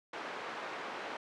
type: band-pass noise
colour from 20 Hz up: white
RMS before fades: -42 dBFS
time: 0.13-1.17 s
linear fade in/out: 5 ms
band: 340 to 1500 Hz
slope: 12 dB/octave
effects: low-pass 7000 Hz 12 dB/octave